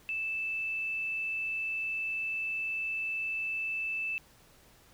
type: tone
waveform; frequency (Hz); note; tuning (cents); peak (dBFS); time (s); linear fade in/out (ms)
sine; 2637; E7; 0; -31; 0.09-4.18; 0
effects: pink hiss -60 dBFS RMS until 4.93 s